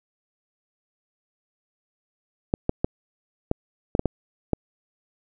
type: clicks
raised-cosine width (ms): 2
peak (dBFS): -7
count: 8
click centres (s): 2.539 / 2.694 / 2.845 / 3.514 / 3.951 / 3.994 / 4.057 / 4.533
effects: none